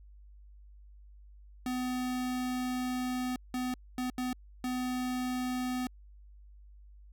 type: tone bursts at uneven times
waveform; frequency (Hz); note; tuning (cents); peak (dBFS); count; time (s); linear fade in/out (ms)
square; 252; B3; +35; -32; 5; 1.66-3.36 / 3.54-3.74 / 3.98-4.1 / 4.18-4.33 / 4.64-5.87; 2
effects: added 50 Hz sine -51 dBFS peak until 7.12 s